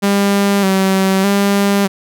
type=tone with vibrato; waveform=sawtooth; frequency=195.7 Hz; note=G3; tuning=3 cents flat; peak=-7 dBFS; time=0.02-1.88 s; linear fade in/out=20 ms; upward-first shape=square; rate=0.82 Hz; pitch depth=38 cents each way; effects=none